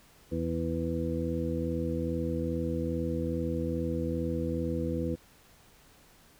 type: harmonic tone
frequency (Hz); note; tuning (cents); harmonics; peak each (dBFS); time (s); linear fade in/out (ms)
82.41; E2; 0; 1 / 2 / 3 / 4 / 6; -35 / -35 / -35 / -35 / -35; 0.31-5.16; 20
effects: pink hiss -59 dBFS RMS until 6.39 s